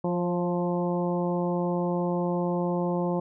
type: harmonic tone with a mistuned harmonic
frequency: 175.4 Hz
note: F3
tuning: 8 cents sharp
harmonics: 1 / 2 / 3 / 4 / 5 / 6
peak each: -27 / -30 / -31 / -37 / -35 / -40 dBFS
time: 0.04-3.2 s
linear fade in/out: 5 ms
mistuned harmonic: 3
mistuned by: +19 cents
effects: none